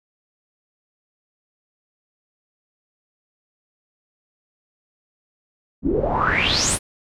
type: noise with low-pass filter sweep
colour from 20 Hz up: pink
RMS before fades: -20 dBFS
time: 5.82-6.79 s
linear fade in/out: 50 ms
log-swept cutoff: 240 to 11000 Hz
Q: 7.9
effects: none